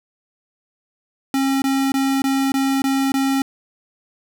square tone bursts, 270.5 Hz, C#4, 42 cents flat, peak -17 dBFS, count 7, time 1.34-3.42 s, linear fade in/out 2 ms, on 280 ms, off 20 ms, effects none

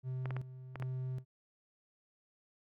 triangle tone with tremolo, 129 Hz, C3, 24 cents flat, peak -34 dBFS, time 0.03-1.25 s, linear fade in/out 50 ms, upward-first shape square, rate 1.3 Hz, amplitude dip 70%
clicks, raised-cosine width 0.5 ms, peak -27 dBFS, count 5, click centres 0.257 / 0.307 / 0.366 / 0.757 / 0.824 s
effects none

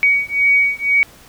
sine beating tone pair, 2252 / 2254 Hz, C#7 / C#7, +27 / +28 cents, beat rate 2 Hz, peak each -15 dBFS, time 0.03-1.03 s, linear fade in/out 0 ms, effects pink hiss -44 dBFS RMS until 1.28 s

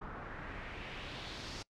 pink noise with low-pass filter sweep, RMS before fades -45 dBFS, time 0.01-1.63 s, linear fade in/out 10 ms, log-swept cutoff 1200 to 5300 Hz, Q 2.1, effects noise-tail reverb RT60 0.1 s tail -23 dB re dry

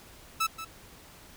sawtooth tone with echo, 1310 Hz, E6, 11 cents flat, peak -21 dBFS, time 0.4-0.47 s, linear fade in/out 10 ms, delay 180 ms, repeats 1, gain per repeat -12 dB, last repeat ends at 0.65 s, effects pink hiss -52 dBFS RMS until 1.36 s

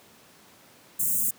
white band-stop noise, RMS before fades -25 dBFS, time 0.99-1.31 s, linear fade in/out 10 ms, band 240 to 7200 Hz, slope 48 dB/octave, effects pink hiss -54 dBFS RMS until 1.38 s + high-pass 150 Hz 12 dB/octave

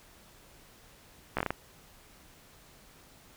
slowing click train, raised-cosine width 0.5 ms, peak -14 dBFS, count 6, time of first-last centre 1.37-1.506 s, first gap 15 ms, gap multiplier 1.3, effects pink hiss -57 dBFS RMS until 3.36 s

